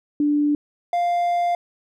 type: tone pair in turn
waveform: sine / triangle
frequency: 293.7 / 698.5 Hz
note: D4 / F5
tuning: 0 / 0 cents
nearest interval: octave + minor third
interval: 1500 cents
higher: second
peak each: -16 dBFS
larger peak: neither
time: 0.2-0.55 / 0.93-1.55 s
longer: second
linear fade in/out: 2 ms
effects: none